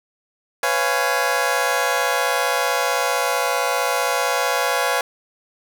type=chord; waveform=20% pulse; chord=C# dominant seventh; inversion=third; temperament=just; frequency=498.9 / 554.4 / 693 / 831.5 Hz; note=B4 / C#5 / E#5 / G#5; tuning=+17 / 0 / -14 / +2 cents; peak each=-19 dBFS; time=0.63-5.01 s; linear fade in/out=2 ms; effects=none